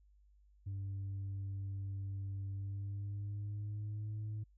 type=tone with pitch glide; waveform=sine; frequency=98 to 106.87 Hz; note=G2 to A2; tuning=0 to -50 cents; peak=-36 dBFS; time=0.66-4.44 s; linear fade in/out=10 ms; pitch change=+150 cents; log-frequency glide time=2.52-4.18 s; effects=tanh soft clip ceiling -37 dBFS + added 50 Hz sine -63 dBFS peak until 4.57 s